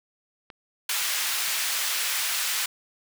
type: clicks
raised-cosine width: 0.3 ms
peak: -26 dBFS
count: 2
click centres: 0.502 / 1.483 s
type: high-pass noise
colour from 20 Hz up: pink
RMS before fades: -27 dBFS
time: 0.89-2.66 s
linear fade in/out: 5 ms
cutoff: 1800 Hz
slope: 12 dB/octave
effects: none